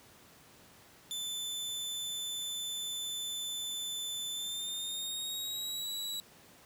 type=tone with pitch glide; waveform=sawtooth; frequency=3520 to 3906 Hz; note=A7 to B7; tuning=0 to -20 cents; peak=-33 dBFS; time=1.11-6.2 s; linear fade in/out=0 ms; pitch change=+180 cents; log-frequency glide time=4.31-5.88 s; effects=pink hiss -58 dBFS RMS until 6.65 s + high-pass 100 Hz 12 dB/octave